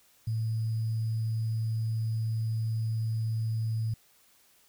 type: tone with sample-and-hold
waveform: sine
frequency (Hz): 111.5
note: A2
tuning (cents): +23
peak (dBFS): -27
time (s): 0.27-3.94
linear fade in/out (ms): 5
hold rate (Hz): 4900
effects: white hiss -63 dBFS RMS until 4.68 s